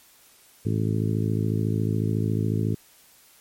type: harmonic tone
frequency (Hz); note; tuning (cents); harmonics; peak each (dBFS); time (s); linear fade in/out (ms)
54; A1; -32; 2 / 3 / 4 / 5 / 6 / 7 / 8; -24 / -28 / -30 / -32 / -34 / -35 / -36; 0.65-2.75; 10
effects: white hiss -55 dBFS RMS until 3.4 s + MP3 64 kbps